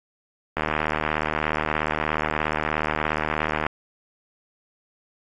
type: click train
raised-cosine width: 0.5 ms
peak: -8 dBFS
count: 239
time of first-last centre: 0.57-3.665 s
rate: 76.9 Hz
effects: AAC 32 kbps